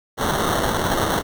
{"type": "noise with sample-and-hold", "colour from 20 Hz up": "violet", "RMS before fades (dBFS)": -21, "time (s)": [0.17, 1.23], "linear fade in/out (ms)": 50, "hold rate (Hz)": 2450, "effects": []}